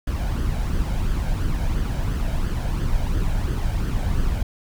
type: noise with flanger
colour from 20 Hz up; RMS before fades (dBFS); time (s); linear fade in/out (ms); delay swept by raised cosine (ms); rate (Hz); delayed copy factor
brown; -22; 0.07-4.43; 5; 0.63 to 1.33; 2.9; +0.5
effects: none